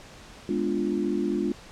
sine chord, G# diminished seventh, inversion none, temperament equal, 207.7 / 246.9 / 293.7 / 349.2 Hz, G#3 / B3 / D4 / F4, 0 / 0 / 0 / 0 cents, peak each -29 / -32 / -29 / -28 dBFS, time 0.49-1.52 s, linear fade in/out 2 ms, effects pink hiss -47 dBFS RMS until 1.71 s + low-pass 7000 Hz 12 dB/octave

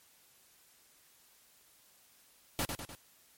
pink noise with echo, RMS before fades -33 dBFS, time 2.59-2.65 s, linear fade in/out 0 ms, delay 100 ms, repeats 3, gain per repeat -5 dB, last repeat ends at 2.95 s, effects white hiss -64 dBFS RMS until 3.37 s + MP3 64 kbps

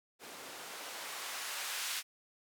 blue noise with band-pass filter sweep, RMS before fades -42 dBFS, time 0.19-2.03 s, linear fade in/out 50 ms, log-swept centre 300 to 1900 Hz, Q 0.71, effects none

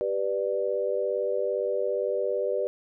sine chord, G major, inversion none, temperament equal with one note detuned, 392 / 493.9 / 591.4 Hz, G4 / B4 / D5, 0 / 0 / +12 cents, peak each -30 / -28 / -29 dBFS, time 0.01-2.67 s, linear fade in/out 0 ms, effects none

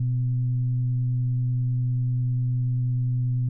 sine tone with frequency modulation, 123.47 Hz, B2, in tune, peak -21 dBFS, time 0-3.49 s, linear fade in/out 5 ms, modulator 132 Hz, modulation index 0.22, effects none

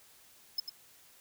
square tone with echo, 5200 Hz, E8, 24 cents flat, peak -29 dBFS, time 0.58-0.6 s, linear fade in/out 5 ms, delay 96 ms, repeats 1, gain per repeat -8 dB, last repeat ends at 0.696 s, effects white hiss -60 dBFS RMS until 1.2 s

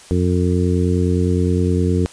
harmonic tone, 89.7 Hz, F2, 47 cents sharp, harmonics 1 / 2 / 3 / 4 / 5, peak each -17 / -20 / -22 / -23 / -24 dBFS, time 0.11-2.06 s, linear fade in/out 0 ms, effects white hiss -42 dBFS RMS until 2.12 s + resampled to 22050 Hz

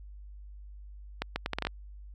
accelerating click train, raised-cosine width 0.3 ms, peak -14 dBFS, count 8, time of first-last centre 1.22-1.67 s, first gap 140 ms, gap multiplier 0.72, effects added 50 Hz sine -44 dBFS peak until 2.14 s

